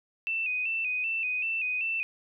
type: tone with vibrato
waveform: sine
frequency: 2582 Hz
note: E7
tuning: 37 cents flat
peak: -27 dBFS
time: 0.27-2.03 s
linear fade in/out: 0 ms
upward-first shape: square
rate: 2.6 Hz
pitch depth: 58 cents each way
effects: none